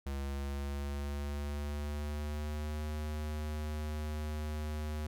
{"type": "tone with pitch glide", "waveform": "square", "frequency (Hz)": [69.3, 76.01], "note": ["C#2", "D#2"], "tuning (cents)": [0, -40], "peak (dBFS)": -36, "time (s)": [0.06, 5.07], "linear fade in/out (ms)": 5, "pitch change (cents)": 160, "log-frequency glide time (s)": [0.19, 2.83], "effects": []}